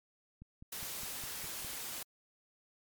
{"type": "click train", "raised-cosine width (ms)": 5, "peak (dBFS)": -38, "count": 7, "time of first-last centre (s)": [0.42, 1.647], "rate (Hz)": 4.89}
{"type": "noise", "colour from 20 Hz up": "white", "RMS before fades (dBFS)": -42, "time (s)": [0.72, 2.03], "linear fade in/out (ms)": 5}
{"effects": ["MP3 96 kbps"]}